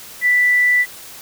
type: tone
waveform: sine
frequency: 1975.5 Hz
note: B6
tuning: in tune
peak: -11 dBFS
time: 0.21-0.86 s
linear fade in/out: 50 ms
effects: white hiss -37 dBFS RMS until 1.21 s